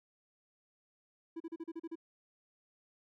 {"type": "tone bursts", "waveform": "triangle", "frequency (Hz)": 329.7, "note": "E4", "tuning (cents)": 0, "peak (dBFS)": -37, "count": 8, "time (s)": [1.36, 1.956], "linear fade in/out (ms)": 10, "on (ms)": 43, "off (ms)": 36, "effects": []}